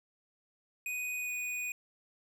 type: tone with pitch glide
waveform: square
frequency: 2489 to 2475 Hz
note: D#7 to D#7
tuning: 0 to -10 cents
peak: -35 dBFS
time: 0.86-1.72 s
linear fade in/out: 2 ms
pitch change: -10 cents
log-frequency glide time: 1.17-1.31 s
effects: none